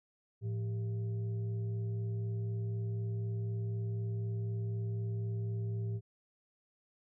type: tone with frequency modulation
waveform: sine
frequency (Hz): 110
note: A2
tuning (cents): 0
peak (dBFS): -33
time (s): 0.41-6.01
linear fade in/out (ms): 50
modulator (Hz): 284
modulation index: 0.41
effects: none